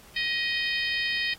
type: harmonic tone with a mistuned harmonic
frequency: 622.3 Hz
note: D#5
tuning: in tune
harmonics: 3 / 4 / 5 / 6 / 7 / 8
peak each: -29 / -31 / -33 / -35 / -36 / -37 dBFS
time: 0.16-1.34 s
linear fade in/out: 5 ms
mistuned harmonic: 3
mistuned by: +22 cents
effects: pink hiss -52 dBFS RMS until 1.38 s + AAC 48 kbps